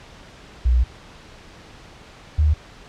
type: tone pair in turn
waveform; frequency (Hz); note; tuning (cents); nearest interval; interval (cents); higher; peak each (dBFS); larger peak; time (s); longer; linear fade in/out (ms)
sine; 60.9 / 75.94; B1 / D#2; -24 / -41; major third; 383; second; -13; neither; 0.65-0.84 / 2.38-2.54; first; 10
effects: pink hiss -44 dBFS RMS until 2.88 s + low-pass 5000 Hz 12 dB/octave